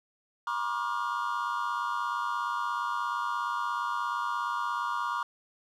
triangle tone cluster, 959 / 1088 / 1185 / 1414 Hz, A#5 / C#6 / D6 / F6, +49 / -33 / +15 / +21 cents, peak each -32 / -33 / -32 / -35 dBFS, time 0.47-5.23 s, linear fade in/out 2 ms, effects none

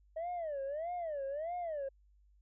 sine tone with vibrato, 622.3 Hz, D#5, in tune, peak -34 dBFS, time 0.16-1.89 s, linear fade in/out 10 ms, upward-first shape sine, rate 1.6 Hz, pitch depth 240 cents each way, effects tanh soft clip ceiling -34 dBFS + added 50 Hz sine -63 dBFS peak until 2.41 s

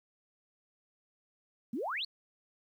sine exponential sweep, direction up, 206.9 to 4629 Hz, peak -33 dBFS, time 1.73-2.05 s, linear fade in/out 5 ms, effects 11-bit

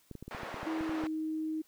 clicks, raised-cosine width 3 ms, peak -30 dBFS, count 11, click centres 0.113 / 0.153 / 0.226 / 0.28 / 0.348 / 0.433 / 0.543 / 0.631 / 0.809 / 0.894 / 1.038 s
white band-pass noise, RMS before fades -42 dBFS, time 0.31-1.07 s, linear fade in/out 0 ms, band 330 to 1300 Hz, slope 12 dB/octave
sine tone with pitch glide, 320 to 314.3 Hz, D#4 to D#4, +49 to +18 cents, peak -32 dBFS, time 0.66-1.62 s, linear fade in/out 10 ms, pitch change -31 cents, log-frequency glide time 0.87-1.03 s
effects white hiss -67 dBFS RMS until 1.67 s

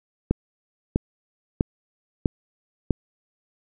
click train, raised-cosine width 3 ms, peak -6 dBFS, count 5, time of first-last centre 0.31-2.907 s, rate 1.54 Hz, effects none

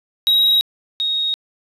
triangle / sine tone pair in turn, 3819 / 3753 Hz, A#7 / A#7, +41 / +11 cents, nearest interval unison, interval 30 cents, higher first, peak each -10 / -17 dBFS, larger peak first, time 0.27-0.61 / 1-1.34 s, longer neither, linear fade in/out 0 ms, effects resampled to 32000 Hz + 8-bit

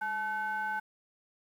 triangle ring-modulated tone, 329.6 Hz, E4, in tune, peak -26 dBFS, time 0.01-0.8 s, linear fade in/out 10 ms, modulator 1190 Hz, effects 10-bit

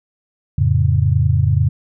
sine chord, F augmented, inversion none, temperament equal with one note detuned, 87.31 / 109.43 / 138.59 Hz, F2 / A2 / C#3, 0 / -9 / 0 cents, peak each -16 dBFS, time 0.58-1.69 s, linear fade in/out 5 ms, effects none

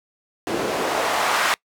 white noise with band-pass filter sweep, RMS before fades -22 dBFS, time 0.47-1.54 s, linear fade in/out 0 ms, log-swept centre 340 to 1300 Hz, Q 1.3, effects noise-tail reverb RT60 0.1 s tail -25 dB re dry

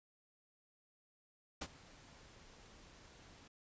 pink noise with ADSR envelope, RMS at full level -40 dBFS, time 1.61-3.48 s, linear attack 8 ms, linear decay 50 ms, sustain -20 dB, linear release 7 ms, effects resampled to 16000 Hz

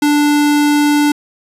square tone, 293.7 Hz, D4, in tune, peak -10 dBFS, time 0.02-1.12 s, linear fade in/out 5 ms, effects resampled to 32000 Hz + 8-bit

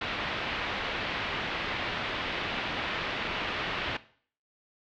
white low-pass noise, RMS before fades -33 dBFS, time 0.01-3.97 s, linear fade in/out 5 ms, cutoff 3300 Hz, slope 24 dB/octave, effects noise-tail reverb RT60 0.5 s tail -17 dB re dry + low-pass 5000 Hz 12 dB/octave

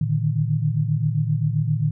sine tone cluster, 113.8 / 147.9 / 155.5 Hz, A#2 / D3 / D#3, -41 / +13 / -1 cents, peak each -23 dBFS, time 0.01-1.91 s, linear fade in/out 5 ms, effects none

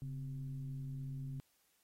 sine tone with frequency modulation, 137.4 Hz, C#3, 15 cents flat, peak -40 dBFS, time 0.02-1.4 s, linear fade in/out 0 ms, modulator 119 Hz, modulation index 0.48, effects white hiss -75 dBFS RMS until 1.83 s + AAC 48 kbps

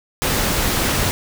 pink noise, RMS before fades -19 dBFS, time 0.22-1.11 s, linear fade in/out 0 ms, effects none

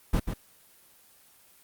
brown noise with echo, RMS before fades -23 dBFS, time 0.13-0.2 s, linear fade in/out 10 ms, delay 140 ms, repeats 1, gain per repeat -7 dB, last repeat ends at 0.34 s, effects white hiss -58 dBFS RMS until 1.63 s + Opus 24 kbps

